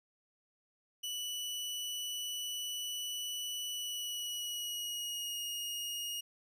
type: tone with pitch glide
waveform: sawtooth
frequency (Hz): 2961 to 2867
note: F#7 to F7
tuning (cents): +1 to +45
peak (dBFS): -34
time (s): 1.03-6.21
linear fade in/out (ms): 10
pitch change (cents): -56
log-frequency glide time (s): 3.71-5.42
effects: none